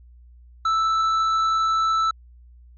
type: tone with tanh clipping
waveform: sine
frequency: 1318.5 Hz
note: E6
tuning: in tune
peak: -19 dBFS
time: 0.65-2.11 s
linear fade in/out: 5 ms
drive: 7 dB
effects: added 60 Hz sine -45 dBFS peak until 2.77 s + MP3 32 kbps